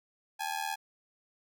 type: ring-modulated tone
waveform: sawtooth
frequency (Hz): 832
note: G#5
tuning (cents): +3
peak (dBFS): -26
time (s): 0.39-0.76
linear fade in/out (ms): 20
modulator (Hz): 39.3
effects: none